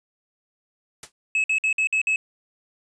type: noise with exponential decay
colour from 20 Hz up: white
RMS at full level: -32 dBFS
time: 1.03-1.12 s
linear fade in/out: 2 ms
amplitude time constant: 18 ms
type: tone bursts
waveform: triangle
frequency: 2584 Hz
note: E7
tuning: 35 cents flat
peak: -17 dBFS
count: 6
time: 1.35-2.16 s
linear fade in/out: 2 ms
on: 90 ms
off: 54 ms
effects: resampled to 22050 Hz

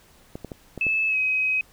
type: clicks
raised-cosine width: 2 ms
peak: -20 dBFS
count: 5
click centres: 0.355 / 0.447 / 0.518 / 0.777 / 0.867 s
type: tone with pitch glide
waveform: sine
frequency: 2611 to 2532 Hz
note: E7 to D#7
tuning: -17 to +30 cents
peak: -20 dBFS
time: 0.81-1.61 s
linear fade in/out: 2 ms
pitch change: -53 cents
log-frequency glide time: 1.08-1.17 s
effects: pink hiss -55 dBFS RMS until 1.72 s

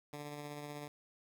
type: tone with tremolo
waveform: 10% pulse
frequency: 146.83 Hz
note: D3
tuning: in tune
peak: -34 dBFS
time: 0.13-0.88 s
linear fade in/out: 2 ms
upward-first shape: triangle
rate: 16 Hz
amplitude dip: 35%
effects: none

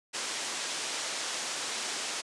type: low-pass noise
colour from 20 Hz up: white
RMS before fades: -35 dBFS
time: 0.13-2.22 s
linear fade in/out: 20 ms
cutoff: 7900 Hz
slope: 24 dB/octave
effects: high-pass 300 Hz 12 dB/octave + resampled to 24000 Hz

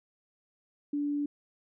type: tone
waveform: sine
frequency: 290 Hz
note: D4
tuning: 22 cents flat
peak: -28 dBFS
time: 0.93-1.26 s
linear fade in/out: 5 ms
effects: none

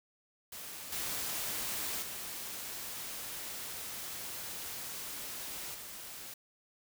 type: noise with level steps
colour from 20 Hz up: white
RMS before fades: -45 / -37 / -42 / -46 dBFS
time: 0.52-6.34 s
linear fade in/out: 5 ms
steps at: 0.92 / 2.02 / 5.74 s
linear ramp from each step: 5 ms
effects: none

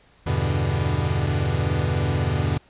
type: chord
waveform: 45% pulse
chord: E minor seventh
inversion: none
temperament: equal with one note detuned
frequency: 82.41 / 98.74 / 123.47 / 146.83 Hz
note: E2 / G2 / B2 / D3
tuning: 0 / +13 / 0 / 0 cents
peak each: -26 dBFS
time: 0.26-2.58 s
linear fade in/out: 10 ms
effects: pink hiss -56 dBFS RMS until 2.69 s + resampled to 8000 Hz

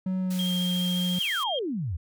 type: tone with pitch glide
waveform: triangle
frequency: 186.6 to 179.52 Hz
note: F#3 to F3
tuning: +15 to +48 cents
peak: -23 dBFS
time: 0.06-1.19 s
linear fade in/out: 5 ms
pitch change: -67 cents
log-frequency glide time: 0.19-0.56 s
type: band-pass noise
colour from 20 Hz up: white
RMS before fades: -41 dBFS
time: 0.3-1.44 s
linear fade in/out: 10 ms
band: 1600 to 16000 Hz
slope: 12 dB/octave
type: tone with vibrato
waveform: sine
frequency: 3209 Hz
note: G7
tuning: 40 cents sharp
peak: -29 dBFS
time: 0.39-1.59 s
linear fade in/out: 2 ms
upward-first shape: sine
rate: 14 Hz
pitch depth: 14 cents each way
type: exponential sweep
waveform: sine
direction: down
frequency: 3394 to 73.42 Hz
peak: -27 dBFS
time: 1.2-1.97 s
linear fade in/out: 10 ms
effects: none

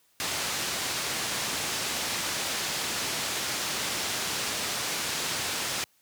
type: low-pass noise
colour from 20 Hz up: white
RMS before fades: -31 dBFS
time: 0.2-5.84 s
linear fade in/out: 0 ms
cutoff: 6700 Hz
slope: 12 dB/octave
effects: white hiss -66 dBFS RMS until 6.01 s + high-pass 80 Hz 12 dB/octave

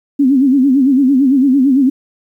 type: tone with vibrato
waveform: sine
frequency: 268.2 Hz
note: C4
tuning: 43 cents sharp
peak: -7 dBFS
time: 0.19-1.9 s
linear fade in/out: 10 ms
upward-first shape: sine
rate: 8.9 Hz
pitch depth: 120 cents each way
effects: 8-bit

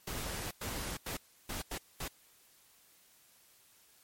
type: noise bursts at uneven times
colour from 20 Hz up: pink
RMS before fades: -39 dBFS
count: 6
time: 0.07-0.51 / 0.61-0.97 / 1.06-1.17 / 1.49-1.62 / 1.71-1.78 / 2-2.08 s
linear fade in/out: 5 ms
effects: white hiss -64 dBFS RMS until 4.03 s + MP3 64 kbps

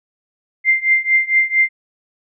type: tone with tremolo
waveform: sine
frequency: 2093 Hz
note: C7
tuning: in tune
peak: -8 dBFS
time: 0.64-1.69 s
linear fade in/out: 50 ms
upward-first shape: triangle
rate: 4.4 Hz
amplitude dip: 95%
effects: none

